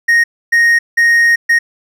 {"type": "tone bursts at uneven times", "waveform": "triangle", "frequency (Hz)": 1864.7, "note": "A#6", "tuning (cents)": 0, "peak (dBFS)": -5, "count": 4, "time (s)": [[0.08, 0.24], [0.52, 0.79], [0.97, 1.36], [1.49, 1.59]], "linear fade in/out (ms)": 10, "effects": []}